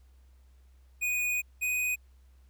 square tone pair in turn, 2474 / 2493 Hz, D#7 / D#7, -10 / +3 cents, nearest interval unison, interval 13 cents, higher second, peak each -28 dBFS, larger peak neither, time 1.01-1.42 / 1.61-1.96 s, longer first, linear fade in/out 20 ms, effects added 64 Hz sine -55 dBFS peak until 2.49 s + pink hiss -72 dBFS RMS until 2.49 s

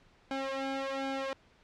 sawtooth tone with flanger, 270 Hz, C#4, 45 cents flat, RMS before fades -35 dBFS, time 0.31-1.33 s, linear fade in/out 0 ms, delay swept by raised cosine 1.3 to 2.4 ms, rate 1.3 Hz, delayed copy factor +1, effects pink hiss -63 dBFS RMS until 1.63 s + low-pass 4000 Hz 12 dB/octave

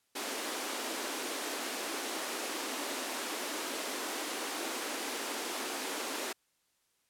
pink high-pass noise, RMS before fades -37 dBFS, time 0.15-6.33 s, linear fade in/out 10 ms, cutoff 250 Hz, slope 48 dB/octave, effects white hiss -75 dBFS RMS until 7.09 s + low-pass 12000 Hz 12 dB/octave

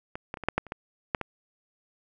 clicks, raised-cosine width 0.5 ms, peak -20 / -18 / -25 / -22 / -7 / -9 / -29 / -17 / -9 / -16 dBFS, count 10, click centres 0.155 / 0.341 / 0.372 / 0.437 / 0.486 / 0.58 / 0.667 / 0.721 / 1.148 / 1.213 s, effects none

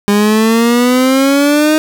30% pulse exponential sweep, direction up, 202.2 to 312.4 Hz, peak -5 dBFS, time 0.08-1.78 s, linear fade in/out 0 ms, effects none

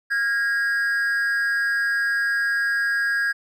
triangle tone with amplitude modulation, 1637 Hz, G#6, 25 cents flat, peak -15 dBFS, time 0.1-3.33 s, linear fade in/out 20 ms, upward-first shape sine, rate 240 Hz, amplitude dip 60%, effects none

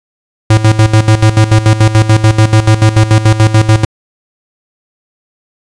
square tone with tremolo, 109 Hz, A2, 16 cents flat, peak -3 dBFS, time 0.5-3.85 s, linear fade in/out 5 ms, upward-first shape square, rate 6.9 Hz, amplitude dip 75%, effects resampled to 22050 Hz

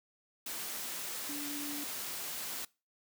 sine tone in noise, 290 Hz, D4, 22 cents flat, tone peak -40 dBFS, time 1.29-1.84 s, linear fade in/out 5 ms, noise white, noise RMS -40 dBFS, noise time 0.46-2.65 s, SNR -3 dB, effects noise-tail reverb RT60 0.3 s tail -23 dB re dry + high-pass 150 Hz 12 dB/octave

